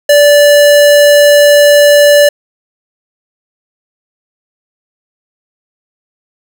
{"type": "tone", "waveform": "square", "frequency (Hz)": 582, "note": "D5", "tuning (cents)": -16, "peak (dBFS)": -3, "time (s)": [0.09, 2.29], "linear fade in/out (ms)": 5, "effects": []}